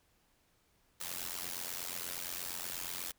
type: noise with amplitude modulation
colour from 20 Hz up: white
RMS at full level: -37 dBFS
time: 1-3.12 s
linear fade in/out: 10 ms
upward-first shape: sine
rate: 88.4 Hz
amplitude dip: 90%
effects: pink hiss -72 dBFS RMS until 3.18 s